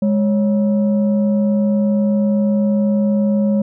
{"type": "tone pair together", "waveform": "sine", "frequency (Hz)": [206.2, 550.5], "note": ["G#3", "C#5"], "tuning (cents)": [-12, -12], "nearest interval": "octave + perfect fourth", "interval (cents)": 1700, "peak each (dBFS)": [-12, -20], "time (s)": [0.02, 3.62], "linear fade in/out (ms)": 5, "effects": ["tanh soft clip ceiling -8 dBFS"]}